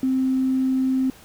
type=tone; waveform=triangle; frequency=261.6 Hz; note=C4; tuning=in tune; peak=-14 dBFS; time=0.03-1.1 s; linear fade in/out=2 ms; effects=tanh soft clip ceiling -16 dBFS + pink hiss -48 dBFS RMS until 1.24 s